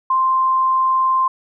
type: tone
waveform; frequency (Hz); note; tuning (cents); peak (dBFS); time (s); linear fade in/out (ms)
sine; 1046.5; C6; 0; -13; 0.1-1.28; 5
effects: none